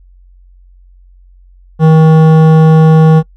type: tone with hard clipping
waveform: triangle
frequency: 158.7 Hz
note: D#3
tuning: 35 cents sharp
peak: -4 dBFS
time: 1.79-3.23 s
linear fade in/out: 50 ms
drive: 17 dB
effects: noise-tail reverb RT60 0.1 s tail -26 dB re dry + added 45 Hz sine -38 dBFS peak until 3.36 s